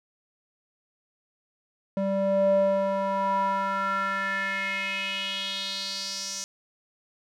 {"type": "tone with band-pass filter sweep", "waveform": "square", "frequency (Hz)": 195.1, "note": "G3", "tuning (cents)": -8, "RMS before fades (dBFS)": -27, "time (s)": [1.97, 6.44], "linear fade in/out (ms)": 0, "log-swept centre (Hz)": [420, 6100], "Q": 4.3, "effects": []}